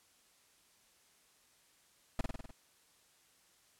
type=noise with echo; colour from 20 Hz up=brown; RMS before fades=-31 dBFS; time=2.19-2.21 s; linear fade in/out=2 ms; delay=50 ms; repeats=6; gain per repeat=-3 dB; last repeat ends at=2.51 s; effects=white hiss -68 dBFS RMS until 3.79 s + low-pass 11000 Hz 12 dB/octave